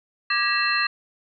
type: tone cluster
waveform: sine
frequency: 1181 / 1647 / 1922 / 2670 / 4165 Hz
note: D6 / G#6 / B6 / E7 / C8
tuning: +9 / -15 / -48 / +22 / -9 cents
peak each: -26 dBFS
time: 0.3-0.87 s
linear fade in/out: 5 ms
effects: none